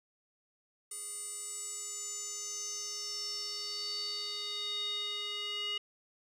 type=tone with band-pass filter sweep; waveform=square; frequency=413.2 Hz; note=G#4; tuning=9 cents flat; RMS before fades=-39 dBFS; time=0.91-5.78 s; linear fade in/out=5 ms; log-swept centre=9300 to 3000 Hz; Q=7.5; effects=none